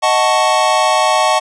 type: chord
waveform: square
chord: D# half-diminished seventh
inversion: none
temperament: equal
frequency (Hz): 622.3 / 740 / 880 / 1108.7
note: D#5 / F#5 / A5 / C#6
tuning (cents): 0 / 0 / 0 / 0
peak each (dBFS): -17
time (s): 0.02-1.4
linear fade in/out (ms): 20
effects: resampled to 22050 Hz